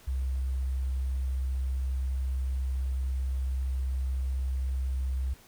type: tone with sample-and-hold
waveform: sine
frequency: 65.41 Hz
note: C2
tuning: in tune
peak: -27 dBFS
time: 0.07-5.34 s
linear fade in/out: 10 ms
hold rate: 8820 Hz
effects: pink hiss -56 dBFS RMS until 5.47 s